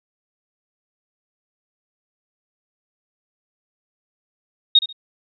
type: tone with echo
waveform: sine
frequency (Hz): 3729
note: A#7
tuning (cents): 0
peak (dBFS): -8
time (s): 4.75-4.79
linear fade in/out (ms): 5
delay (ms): 69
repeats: 2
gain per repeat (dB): -13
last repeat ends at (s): 4.928
effects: none